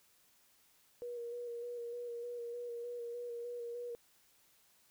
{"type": "tone with vibrato", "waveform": "sine", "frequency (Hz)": 477.4, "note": "A#4", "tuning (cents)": 41, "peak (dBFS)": -40, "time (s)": [1.02, 3.95], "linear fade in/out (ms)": 0, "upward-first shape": "square", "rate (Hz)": 3.3, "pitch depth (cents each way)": 20, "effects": ["white hiss -69 dBFS RMS until 4.9 s"]}